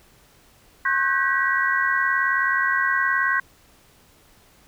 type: tone cluster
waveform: sine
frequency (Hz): 1081 / 1516 / 1595 / 1927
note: C#6 / F#6 / G6 / B6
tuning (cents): -44 / +42 / +30 / -43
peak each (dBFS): -24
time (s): 0.85-3.4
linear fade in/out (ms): 5
effects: pink hiss -55 dBFS RMS until 4.67 s